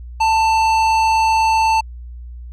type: tone with tanh clipping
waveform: sine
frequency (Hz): 888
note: A5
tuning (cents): +16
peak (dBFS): -14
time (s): 0.2-1.81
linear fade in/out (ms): 10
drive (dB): 14
effects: added 60 Hz sine -30 dBFS peak until 2.52 s